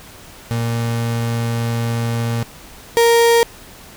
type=tone pair in turn; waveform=35% pulse; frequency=116.54 / 466.2 Hz; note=A#2 / A#4; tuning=0 / 0 cents; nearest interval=2 octaves; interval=2400 cents; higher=second; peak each=-16 / -8 dBFS; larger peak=second; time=0.51-2.43 / 2.97-3.43 s; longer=first; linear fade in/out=0 ms; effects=pink hiss -40 dBFS RMS until 3.96 s